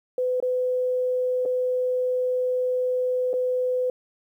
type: tone with dropouts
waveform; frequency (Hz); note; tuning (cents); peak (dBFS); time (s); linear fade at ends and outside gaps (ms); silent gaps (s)
sine; 504; B4; +35; -21; 0.18-3.9; 2; 0.402-0.425 / 1.453-1.458 / 3.332-3.338
effects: 10-bit